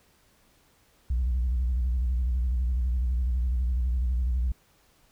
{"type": "tone with vibrato", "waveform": "sine", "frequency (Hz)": 61.8, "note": "B1", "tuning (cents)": 2, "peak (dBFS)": -21, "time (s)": [1.1, 4.52], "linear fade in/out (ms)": 5, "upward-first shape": "square", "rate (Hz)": 12, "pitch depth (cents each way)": 96, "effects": ["tanh soft clip ceiling -21 dBFS", "pink hiss -63 dBFS RMS until 5.11 s"]}